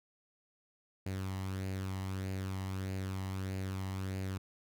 sawtooth tone with flanger, 95.3 Hz, G2, 48 cents flat, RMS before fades -38 dBFS, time 1.06-4.38 s, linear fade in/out 5 ms, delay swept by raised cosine 0.43 to 1.02 ms, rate 1.6 Hz, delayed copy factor +0.5, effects none

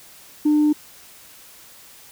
sine tone, 300 Hz, D4, 37 cents sharp, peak -12 dBFS, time 0.45-0.73 s, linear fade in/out 10 ms, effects tanh soft clip ceiling -11 dBFS + white hiss -46 dBFS RMS until 2.11 s

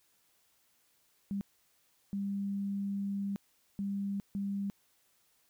sine tone bursts at uneven times, 199 Hz, G3, 26 cents sharp, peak -32 dBFS, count 4, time 1.31-1.41 / 2.13-3.36 / 3.79-4.2 / 4.35-4.7 s, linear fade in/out 0 ms, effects white hiss -71 dBFS RMS until 5.49 s

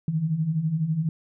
sine beating tone pair, 149.8 / 161.8 Hz, D3 / E3, +35 / -32 cents, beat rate 12 Hz, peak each -29 / -23 dBFS, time 0.08-1.09 s, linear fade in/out 2 ms, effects none

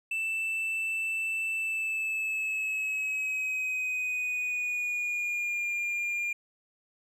triangle tone with pitch glide, 2653 to 2405 Hz, E7 to D7, +10 to +41 cents, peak -27 dBFS, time 0.11-6.33 s, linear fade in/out 5 ms, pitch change -169 cents, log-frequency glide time 1.54-5.67 s, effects none

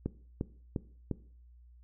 click train, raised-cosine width 3 ms, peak -19 dBFS, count 4, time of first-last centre 0.06-1.113 s, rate 2.85 Hz, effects noise-tail reverb RT60 0.5 s tail -18 dB re dry + added 60 Hz sine -54 dBFS peak until 1.83 s

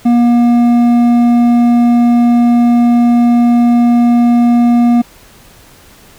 triangle tone with hard clipping, 238.7 Hz, A#3, 41 cents sharp, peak -7 dBFS, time 0.05-5.02 s, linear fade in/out 10 ms, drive 10 dB, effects pink hiss -41 dBFS RMS until 6.18 s

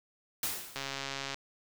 white noise with exponential decay, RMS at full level -31 dBFS, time 0.43-1.03 s, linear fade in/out 2 ms, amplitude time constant 130 ms
click train, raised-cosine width 0.2 ms, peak -19 dBFS, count 81, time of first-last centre 0.76-1.344 s, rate 137 Hz
effects none

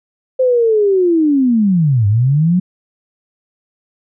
sine linear two-way sweep, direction down then up, 523.3 to 98.3 to 186.7 Hz, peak -9 dBFS, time 0.39-2.6 s, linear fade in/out 10 ms, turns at 2.07 s, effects none

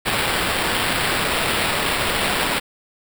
blue noise with sample-and-hold, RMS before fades -21 dBFS, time 0.05-2.6 s, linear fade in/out 20 ms, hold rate 6300 Hz, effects none

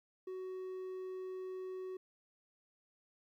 triangle tone, 373 Hz, F#4, 14 cents sharp, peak -39 dBFS, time 0.27-1.97 s, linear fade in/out 5 ms, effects 13-bit

